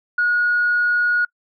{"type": "tone", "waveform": "sine", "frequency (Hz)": 1448, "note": "F#6", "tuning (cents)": -38, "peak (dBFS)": -14, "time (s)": [0.18, 1.25], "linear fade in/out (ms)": 5, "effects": ["noise-tail reverb RT60 0.1 s tail -26 dB re dry", "tanh soft clip ceiling -10 dBFS"]}